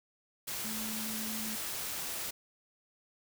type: tone in noise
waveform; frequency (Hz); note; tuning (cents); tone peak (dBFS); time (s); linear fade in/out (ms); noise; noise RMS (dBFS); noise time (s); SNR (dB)
sine; 219.1; A3; -7; -40; 0.64-1.56; 10; white; -38; 0.47-2.31; -5
effects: none